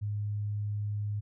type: tone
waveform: sine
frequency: 103.83 Hz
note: G#2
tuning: in tune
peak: -30 dBFS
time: 0.01-1.21 s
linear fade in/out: 20 ms
effects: none